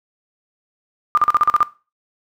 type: tone bursts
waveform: sine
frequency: 1203 Hz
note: D6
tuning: 41 cents sharp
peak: -10 dBFS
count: 8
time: 1.15-1.629 s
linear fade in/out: 0 ms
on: 24 ms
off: 41 ms
effects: noise-tail reverb RT60 0.3 s tail -17 dB re dry